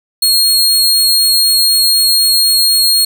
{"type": "tone", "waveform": "sawtooth", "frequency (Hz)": 4276, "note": "C8", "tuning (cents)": 37, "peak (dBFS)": -5, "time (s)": [0.22, 3.05], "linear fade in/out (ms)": 5, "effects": []}